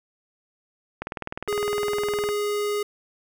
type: click train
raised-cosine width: 0.5 ms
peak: -15 dBFS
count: 26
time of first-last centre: 1.02-2.289 s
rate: 19.7 Hz
type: tone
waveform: square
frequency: 414 Hz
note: G#4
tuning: 5 cents flat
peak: -24 dBFS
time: 1.48-2.83 s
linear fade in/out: 5 ms
effects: none